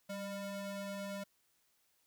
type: ring-modulated tone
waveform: 45% pulse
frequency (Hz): 399.1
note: G4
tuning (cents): +31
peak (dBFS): -37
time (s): 0.09-1.24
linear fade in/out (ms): 10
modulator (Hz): 204
effects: white hiss -75 dBFS RMS until 2.06 s